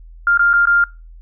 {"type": "tone with dropouts", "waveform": "sine", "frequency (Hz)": 1400, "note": "F6", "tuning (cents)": 4, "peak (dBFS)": -10, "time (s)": [0.27, 0.84], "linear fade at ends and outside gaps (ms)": 2, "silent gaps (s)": [[0.375, 0.393], [0.532, 0.537], [0.655, 0.671]], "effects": ["noise-tail reverb RT60 0.3 s tail -25 dB re dry", "added 41 Hz sine -36 dBFS peak until 1.21 s"]}